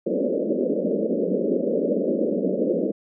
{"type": "band-pass noise", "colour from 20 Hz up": "white", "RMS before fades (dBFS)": -23, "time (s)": [0.06, 2.92], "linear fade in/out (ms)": 10, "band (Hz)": [180, 580], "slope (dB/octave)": 96, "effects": []}